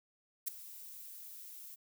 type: noise with ADSR envelope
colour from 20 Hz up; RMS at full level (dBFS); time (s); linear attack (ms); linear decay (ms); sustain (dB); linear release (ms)
violet; -33; 0.46-1.76; 19; 7; -17; 22
effects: none